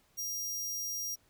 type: tone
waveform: sawtooth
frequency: 5700 Hz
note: F8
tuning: 34 cents sharp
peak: -32 dBFS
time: 0.17-1.16 s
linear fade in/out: 20 ms
effects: pink hiss -69 dBFS RMS until 1.29 s